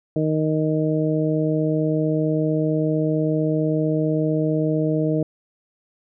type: harmonic tone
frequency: 155.56 Hz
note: D#3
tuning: in tune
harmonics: 1 / 2 / 3 / 4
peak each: -22 / -22 / -25 / -27 dBFS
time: 0.16-5.23 s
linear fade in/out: 2 ms
effects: none